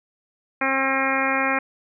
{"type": "harmonic tone", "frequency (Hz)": 268.2, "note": "C4", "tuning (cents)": 43, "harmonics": [1, 2, 3, 4, 5, 6, 7, 8, 9], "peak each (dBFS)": [-28, -28, -28, -28, -28, -28, -28, -28, -28], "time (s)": [0.61, 1.59], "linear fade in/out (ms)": 5, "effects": []}